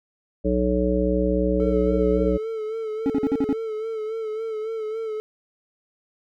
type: harmonic tone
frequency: 61.74 Hz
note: B1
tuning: in tune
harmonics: 1 / 3 / 5 / 7 / 9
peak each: -25 / -25 / -25 / -25 / -25 dBFS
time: 0.44-2.38 s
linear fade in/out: 20 ms
type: tone with vibrato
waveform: triangle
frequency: 440 Hz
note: A4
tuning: in tune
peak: -24 dBFS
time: 1.6-5.2 s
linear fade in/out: 0 ms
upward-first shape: sine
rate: 3.6 Hz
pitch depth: 46 cents each way
type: tone bursts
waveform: triangle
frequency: 277.2 Hz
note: C#4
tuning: in tune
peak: -16 dBFS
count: 6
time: 3.06-3.528 s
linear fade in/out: 0 ms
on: 38 ms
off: 48 ms
effects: none